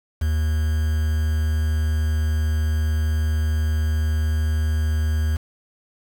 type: tone with quantisation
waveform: triangle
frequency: 77.78 Hz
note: D#2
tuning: in tune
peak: -16 dBFS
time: 0.21-5.37 s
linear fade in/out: 10 ms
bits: 6
effects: none